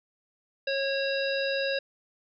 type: harmonic tone with a mistuned harmonic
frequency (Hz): 547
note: C#5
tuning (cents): -23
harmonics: 1 / 3 / 5 / 7 / 9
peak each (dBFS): -28 / -33 / -35 / -36 / -38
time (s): 0.67-1.79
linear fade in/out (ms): 5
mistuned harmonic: 7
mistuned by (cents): +22
effects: none